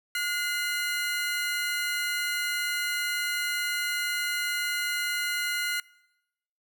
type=tone pair together; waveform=30% pulse; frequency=1438.2 / 2063 Hz; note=F#6 / C7; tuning=-50 / -25 cents; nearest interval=tritone; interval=625 cents; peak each=-27 dBFS; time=0.15-5.8 s; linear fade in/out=2 ms; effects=noise-tail reverb RT60 0.9 s tail -23 dB re dry